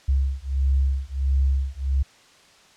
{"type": "beating tone pair", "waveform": "sine", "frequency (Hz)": [66.9, 68.4], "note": ["C2", "C#2"], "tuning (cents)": [39, -23], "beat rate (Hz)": 1.5, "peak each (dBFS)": -22, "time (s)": [0.08, 2.03], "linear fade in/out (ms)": 10, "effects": ["white hiss -53 dBFS RMS until 2.76 s", "low-pass 6000 Hz 12 dB/octave"]}